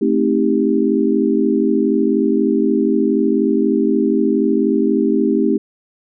sine chord, A half-diminished seventh, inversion none, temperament just, 220 / 264 / 316.8 / 396 Hz, A3 / C4 / Eb4 / G4, 0 / +16 / +31 / +18 cents, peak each -18 dBFS, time 0.01-5.58 s, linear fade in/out 10 ms, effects none

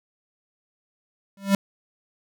square tone with exponential growth, 197 Hz, G3, 9 cents sharp, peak -13 dBFS, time 1.37-1.55 s, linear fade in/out 2 ms, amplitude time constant 39 ms, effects none

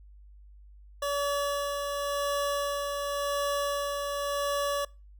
25% pulse tone with tremolo, 570 Hz, C#5, 48 cents sharp, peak -23 dBFS, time 1.02-4.85 s, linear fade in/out 5 ms, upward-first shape sine, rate 0.91 Hz, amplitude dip 35%, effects noise-tail reverb RT60 0.3 s tail -24 dB re dry + added 50 Hz sine -49 dBFS peak until 5.19 s

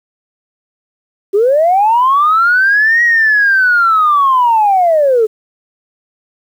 sine linear two-way sweep, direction up then down, 380 to 1911 to 418.4 Hz, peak -6 dBFS, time 1.33-5.27 s, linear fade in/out 20 ms, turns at 3.03 s, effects tanh soft clip ceiling -2 dBFS + 7-bit

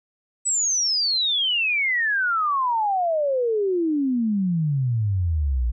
sine exponential sweep, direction down, 8050 to 56.2 Hz, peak -19 dBFS, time 0.45-5.72 s, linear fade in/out 20 ms, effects none

